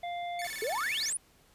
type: harmonic tone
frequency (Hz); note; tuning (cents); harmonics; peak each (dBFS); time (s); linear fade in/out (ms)
698.5; F5; 0; 1 / 3 / 5; -34 / -44 / -48; 0.03-0.47; 5
type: tone with vibrato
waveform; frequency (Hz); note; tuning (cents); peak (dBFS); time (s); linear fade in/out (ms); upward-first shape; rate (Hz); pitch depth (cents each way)
sawtooth; 1975.5; B6; 0; -34; 0.39-1.1; 2; square; 18; 200
type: noise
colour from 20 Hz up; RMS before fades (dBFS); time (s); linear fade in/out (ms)
white; -45; 0.44-1.13; 5
type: exponential sweep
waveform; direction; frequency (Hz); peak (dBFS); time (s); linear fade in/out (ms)
sine; up; 403.2 to 10650; -30; 0.62-1.17; 2
effects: pink hiss -63 dBFS RMS until 1.54 s + resampled to 32000 Hz